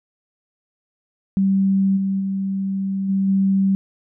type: tone with level steps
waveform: sine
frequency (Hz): 193.9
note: G3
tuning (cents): -19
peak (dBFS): -14 / -18 / -20 / -16 / -14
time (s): 1.37-3.75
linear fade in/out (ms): 0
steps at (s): 1.96 / 2.19 / 3.08 / 3.27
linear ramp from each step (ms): 20
effects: none